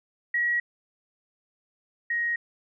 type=tone pair in turn; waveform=sine; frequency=1912 / 1881.3 Hz; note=A#6 / A#6; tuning=+43 / +15 cents; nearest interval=unison; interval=28 cents; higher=first; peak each=-22 / -24 dBFS; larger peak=first; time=0.34-0.6 / 2.1-2.36 s; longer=neither; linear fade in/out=5 ms; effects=none